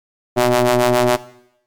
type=ring-modulated tone; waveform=sawtooth; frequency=122.1 Hz; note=B2; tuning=19 cents flat; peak=-5 dBFS; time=0.36-1.17 s; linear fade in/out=20 ms; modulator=492 Hz; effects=noise-tail reverb RT60 0.8 s tail -18 dB re dry + MP3 96 kbps